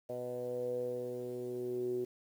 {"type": "tone with low-pass filter sweep", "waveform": "10% pulse", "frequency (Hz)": 123.7, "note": "B2", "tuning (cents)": 3, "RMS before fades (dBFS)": -38, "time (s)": [0.09, 2.05], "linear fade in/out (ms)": 10, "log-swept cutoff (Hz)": [580, 360], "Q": 8.8, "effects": ["10-bit"]}